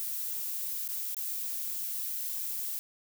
violet noise with dropouts, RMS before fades -35 dBFS, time 0-2.79 s, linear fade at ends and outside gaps 0 ms, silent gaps 0.878-0.888 / 1.146-1.167 s, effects none

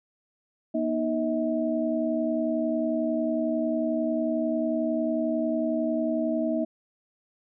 sine tone cluster, 239.6 / 310.7 / 640 Hz, A#3 / D#4 / D#5, +48 / -2 / +49 cents, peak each -28 dBFS, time 0.74-6.65 s, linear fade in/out 10 ms, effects none

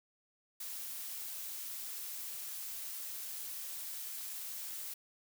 blue noise, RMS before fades -43 dBFS, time 0.6-4.94 s, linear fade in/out 5 ms, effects none

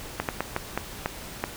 slowing click train, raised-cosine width 0.5 ms, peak -10 dBFS, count 7, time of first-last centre 0.2-1.44 s, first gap 88 ms, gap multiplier 1.34, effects pink hiss -40 dBFS RMS until 1.56 s

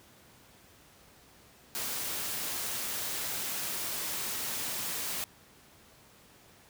white noise, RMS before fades -35 dBFS, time 1.75-5.24 s, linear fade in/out 0 ms, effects pink hiss -58 dBFS RMS until 6.69 s + high-pass 60 Hz 12 dB/octave

